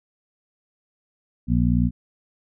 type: harmonic tone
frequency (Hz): 59.9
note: A#1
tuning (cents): +48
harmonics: 1 / 2 / 3 / 4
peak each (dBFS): -22 / -22 / -22 / -22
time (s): 1.47-1.91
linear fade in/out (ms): 50
effects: none